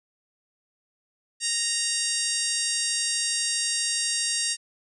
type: harmonic tone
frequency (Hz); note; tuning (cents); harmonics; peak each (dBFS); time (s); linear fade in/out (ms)
932.3; A#5; 0; 2 / 3 / 4 / 5 / 6 / 7 / 8 / 9 / 10; -36 / -35 / -35 / -31 / -31 / -35 / -33 / -31 / -33; 1.4-4.57; 50
effects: none